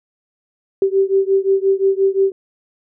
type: beating tone pair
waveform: sine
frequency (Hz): 386.1 / 391.8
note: G4 / G4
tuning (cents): -26 / -1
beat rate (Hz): 5.7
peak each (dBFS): -15 / -16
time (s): 0.82-2.32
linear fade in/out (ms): 2
effects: none